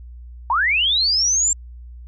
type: linear sweep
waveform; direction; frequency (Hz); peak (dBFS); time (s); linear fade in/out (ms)
sine; up; 874 to 7459; -15; 0.5-1.53; 2
effects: added 60 Hz sine -35 dBFS peak until 2.07 s